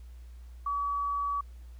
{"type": "tone", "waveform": "sine", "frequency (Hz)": 1140, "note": "C#6", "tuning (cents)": 48, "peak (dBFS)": -28, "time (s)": [0.66, 1.41], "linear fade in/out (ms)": 5, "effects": ["added 60 Hz sine -44 dBFS peak until 1.79 s", "pink hiss -66 dBFS RMS until 1.79 s"]}